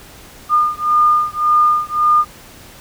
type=beating tone pair; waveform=sine; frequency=1213 / 1214.8 Hz; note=D#6 / D#6; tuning=-44 / -42 cents; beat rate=1.8 Hz; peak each=-14 dBFS; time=0.49-2.25 s; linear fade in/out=50 ms; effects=pink hiss -40 dBFS RMS until 2.8 s